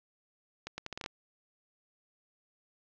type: accelerating click train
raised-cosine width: 0.2 ms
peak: -21 dBFS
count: 8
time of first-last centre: 0.67-1.061 s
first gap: 110 ms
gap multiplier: 0.76
effects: low-pass 6000 Hz 12 dB/octave + 10-bit